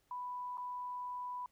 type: tone with dropouts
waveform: sine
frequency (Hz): 990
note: B5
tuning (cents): +4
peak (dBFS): -39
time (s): 0.11-1.46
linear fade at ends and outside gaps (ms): 2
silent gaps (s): 0.573-0.58
effects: pink hiss -75 dBFS RMS until 1.51 s